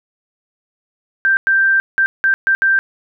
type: tone bursts at uneven times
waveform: sine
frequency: 1571 Hz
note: G6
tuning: 3 cents sharp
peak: -10 dBFS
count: 6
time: 1.25-1.37 / 1.47-1.8 / 1.98-2.06 / 2.24-2.34 / 2.47-2.55 / 2.62-2.79 s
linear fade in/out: 0 ms
effects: none